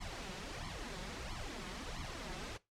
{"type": "noise with flanger", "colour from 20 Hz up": "pink", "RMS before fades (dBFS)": -44, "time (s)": [0, 2.58], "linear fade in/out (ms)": 20, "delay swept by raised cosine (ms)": [0.92, 5.52], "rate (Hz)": 1.5, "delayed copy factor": 0.95, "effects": ["noise-tail reverb RT60 0.2 s tail -19 dB re dry", "low-pass 6000 Hz 12 dB/octave"]}